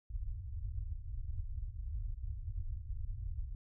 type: low-pass noise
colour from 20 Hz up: pink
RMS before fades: -40 dBFS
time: 0.1-3.55 s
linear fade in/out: 2 ms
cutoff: 110 Hz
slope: 96 dB/octave
effects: none